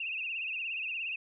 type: tone with vibrato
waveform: sine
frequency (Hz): 2637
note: E7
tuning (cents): 0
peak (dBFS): -33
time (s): 0-1.16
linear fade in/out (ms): 5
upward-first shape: triangle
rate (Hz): 17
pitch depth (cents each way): 120
effects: none

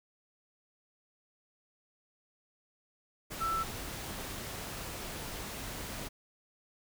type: tone in noise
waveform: sine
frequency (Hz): 1328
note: E6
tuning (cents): +12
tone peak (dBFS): -30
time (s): 3.4-3.64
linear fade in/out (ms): 20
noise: pink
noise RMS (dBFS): -41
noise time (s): 3.3-6.09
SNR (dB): +8
effects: none

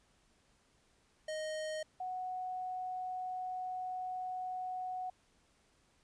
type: tone pair in turn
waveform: square / sine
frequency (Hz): 622 / 738.3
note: D#5 / F#5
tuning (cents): -1 / -4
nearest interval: minor third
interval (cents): 297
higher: second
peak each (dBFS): -38 / -37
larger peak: second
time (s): 1.28-1.83 / 2-5.1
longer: second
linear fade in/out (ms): 5
effects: pink hiss -71 dBFS RMS until 6.03 s + resampled to 22050 Hz

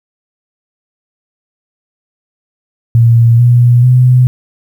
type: tone with pitch steps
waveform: sine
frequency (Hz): 116.54 / 121.21 / 126.06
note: A#2 / B2 / B2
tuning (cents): 0 / -32 / +36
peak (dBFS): -3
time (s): 2.95-4.27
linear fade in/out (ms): 0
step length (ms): 440
effects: 7-bit

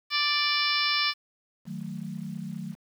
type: harmonic tone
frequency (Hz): 587.3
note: D5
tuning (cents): 0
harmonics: 2 / 3 / 4 / 5 / 6 / 7 / 8 / 9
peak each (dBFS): -31 / -33 / -29 / -33 / -32 / -33 / -33 / -30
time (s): 0.1-1.14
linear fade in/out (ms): 50
type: chord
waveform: sine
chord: D# diminished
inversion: none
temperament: equal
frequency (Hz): 155.56 / 185 / 220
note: D#3 / F#3 / A3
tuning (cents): 0 / 0 / 0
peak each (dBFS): -38 / -36 / -38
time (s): 1.65-2.76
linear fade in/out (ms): 50
effects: 9-bit

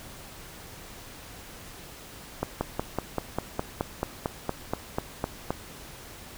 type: slowing click train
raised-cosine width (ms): 1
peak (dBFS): -12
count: 15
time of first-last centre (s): 2.43-5.506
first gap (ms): 180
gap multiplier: 1.03
effects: pink hiss -45 dBFS RMS until 6.37 s

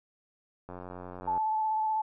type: click train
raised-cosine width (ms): 1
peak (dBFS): -28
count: 63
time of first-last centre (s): 0.69-1.377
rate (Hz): 90.3
type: tone with vibrato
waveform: sine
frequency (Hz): 870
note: A5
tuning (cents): -20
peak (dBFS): -26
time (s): 1.27-2.02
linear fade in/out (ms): 10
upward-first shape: square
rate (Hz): 16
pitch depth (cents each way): 13
effects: none

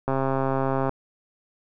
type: click train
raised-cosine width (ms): 1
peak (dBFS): -11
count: 110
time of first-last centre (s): 0.08-0.893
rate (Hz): 134
effects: none

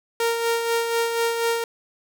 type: tone with tremolo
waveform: sawtooth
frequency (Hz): 463.3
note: A#4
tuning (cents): -11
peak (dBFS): -15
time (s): 0.2-1.64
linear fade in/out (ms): 2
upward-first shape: sine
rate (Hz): 4.1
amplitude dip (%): 45
effects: none

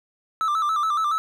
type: tone with vibrato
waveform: triangle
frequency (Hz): 1244.5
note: D#6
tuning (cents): 0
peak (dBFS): -18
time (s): 0.41-1.18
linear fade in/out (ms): 0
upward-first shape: square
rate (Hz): 7.1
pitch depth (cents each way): 83
effects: none

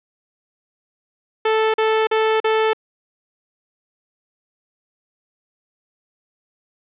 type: tone bursts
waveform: sawtooth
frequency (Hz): 439.3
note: A4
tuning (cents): -3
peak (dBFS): -11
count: 4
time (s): 1.45-2.733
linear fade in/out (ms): 5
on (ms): 290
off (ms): 41
effects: resampled to 8000 Hz + 8-bit

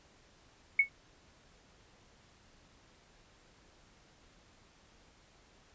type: tone with exponential decay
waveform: sine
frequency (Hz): 2210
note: C#7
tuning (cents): -6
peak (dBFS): -18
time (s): 0.79-0.89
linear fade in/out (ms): 5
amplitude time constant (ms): 21
effects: pink hiss -63 dBFS RMS until 5.74 s + resampled to 16000 Hz

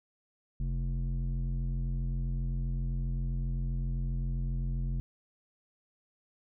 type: tone with low-pass filter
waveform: square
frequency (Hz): 43.81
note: F1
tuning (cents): +6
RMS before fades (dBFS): -32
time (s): 0.6-5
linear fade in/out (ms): 0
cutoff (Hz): 170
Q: 2.3
effects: none

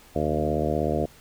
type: harmonic tone with a mistuned harmonic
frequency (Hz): 76.4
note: D#2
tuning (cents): -31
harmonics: 1 / 2 / 3 / 4 / 5 / 6 / 7 / 8 / 9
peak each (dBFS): -31 / -31 / -31 / -31 / -31 / -31 / -31 / -31 / -31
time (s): 0.15-1.06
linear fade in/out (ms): 10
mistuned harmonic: 2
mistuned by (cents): -18
effects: pink hiss -52 dBFS RMS until 1.2 s

